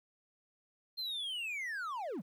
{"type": "linear sweep", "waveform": "triangle", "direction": "down", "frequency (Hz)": [4217, 137.4], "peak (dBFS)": -35, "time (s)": [0.97, 2.22], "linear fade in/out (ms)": 20, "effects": ["12-bit"]}